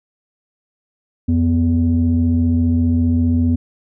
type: tone pair together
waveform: sine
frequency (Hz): 87.29 / 246.9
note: F2 / B3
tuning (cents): 0 / 0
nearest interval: octave + tritone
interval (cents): 1800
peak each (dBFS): -14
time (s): 1.28-3.56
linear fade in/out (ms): 10
effects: tanh soft clip ceiling -7 dBFS